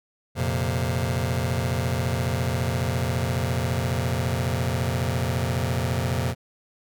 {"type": "chord", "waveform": "sawtooth", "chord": "F suspended fourth", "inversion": "none", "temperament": "just", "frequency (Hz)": [87.31, 116.41, 130.96], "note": ["F2", "Bb2", "C3"], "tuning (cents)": [0, -2, 2], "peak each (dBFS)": -23, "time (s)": [0.35, 6.35], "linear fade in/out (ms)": 50, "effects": []}